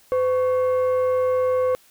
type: tone pair together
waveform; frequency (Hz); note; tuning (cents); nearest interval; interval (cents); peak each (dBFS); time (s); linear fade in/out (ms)
sine; 509 / 1111.4; C5 / C#6; -48 / +4; octave + major second; 1352; -16 / -26; 0.12-1.75; 0
effects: tanh soft clip ceiling -15 dBFS + white hiss -55 dBFS RMS until 1.9 s